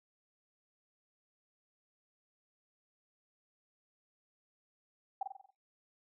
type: tone with echo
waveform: sine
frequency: 781 Hz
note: G5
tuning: 7 cents flat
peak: -31 dBFS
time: 5.21-5.23 s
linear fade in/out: 5 ms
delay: 46 ms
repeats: 6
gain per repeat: -5 dB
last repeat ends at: 5.506 s
effects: noise-tail reverb RT60 0.2 s tail -17 dB re dry